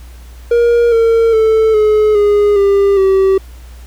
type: tone with pitch steps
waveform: triangle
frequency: 472.4 / 456.6 / 441.3 / 426.5 / 412.2 / 398.4 / 385 Hz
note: A#4 / A#4 / A4 / G#4 / G#4 / G4 / G4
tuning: +23 / -36 / +5 / +46 / -13 / +28 / -31 cents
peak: -5 dBFS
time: 0.51-3.38 s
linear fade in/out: 5 ms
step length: 410 ms
effects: added 60 Hz sine -31 dBFS peak until 3.86 s + pink hiss -44 dBFS RMS until 3.86 s